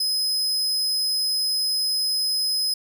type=tone; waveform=40% pulse; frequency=5070 Hz; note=D#8; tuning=32 cents sharp; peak=-20 dBFS; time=0-2.74 s; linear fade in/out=5 ms; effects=none